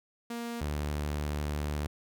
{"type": "tone pair in turn", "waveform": "sawtooth", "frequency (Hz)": [235, 74.02], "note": ["A#3", "D2"], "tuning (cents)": [14, 14], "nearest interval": "octave + minor sixth", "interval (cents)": 2000, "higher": "first", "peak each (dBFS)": [-31, -27], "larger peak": "second", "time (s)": [[0.3, 0.61], [0.61, 1.87]], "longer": "second", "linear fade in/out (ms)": 5, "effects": []}